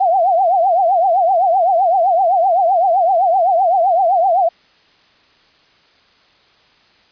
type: tone with vibrato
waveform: sine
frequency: 721 Hz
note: F#5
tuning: 45 cents flat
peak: -10 dBFS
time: 0-4.49 s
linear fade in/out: 10 ms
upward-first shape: triangle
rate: 7.8 Hz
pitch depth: 200 cents each way
effects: white hiss -52 dBFS RMS until 7.11 s + resampled to 11025 Hz